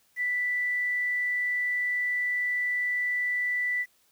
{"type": "tone with quantisation", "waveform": "sine", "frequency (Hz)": 1975.5, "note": "B6", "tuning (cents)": 0, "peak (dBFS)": -25, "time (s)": [0.16, 3.86], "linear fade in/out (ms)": 50, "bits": 9, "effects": ["white hiss -66 dBFS RMS until 4.11 s"]}